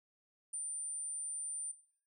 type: tone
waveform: sine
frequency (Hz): 9150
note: D9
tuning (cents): -46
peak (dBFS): -36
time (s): 0.53-1.72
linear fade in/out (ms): 10
effects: noise-tail reverb RT60 0.5 s tail -18 dB re dry + tanh soft clip ceiling -36 dBFS